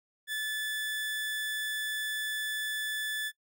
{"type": "tone", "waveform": "30% pulse", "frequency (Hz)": 1737, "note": "A6", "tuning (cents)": -23, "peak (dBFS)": -29, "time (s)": [0.27, 3.32], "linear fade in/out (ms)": 50, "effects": ["noise-tail reverb RT60 0.1 s tail -20 dB re dry"]}